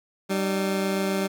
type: tone pair together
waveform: 20% pulse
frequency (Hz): 193.5 / 304.1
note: G3 / D#4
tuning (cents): -22 / -40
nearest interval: minor sixth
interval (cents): 782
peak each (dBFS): -19 / -27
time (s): 0.29-1.28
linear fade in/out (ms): 20
effects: none